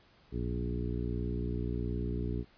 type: harmonic tone with a mistuned harmonic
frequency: 60 Hz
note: B1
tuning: 49 cents flat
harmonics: 1 / 2 / 3 / 4 / 5 / 6 / 7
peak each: -35 / -38 / -40 / -41 / -42 / -43 / -43 dBFS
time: 0.31-2.45 s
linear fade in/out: 50 ms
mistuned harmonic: 1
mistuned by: +40 cents
effects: pink hiss -63 dBFS RMS until 2.57 s + resampled to 11025 Hz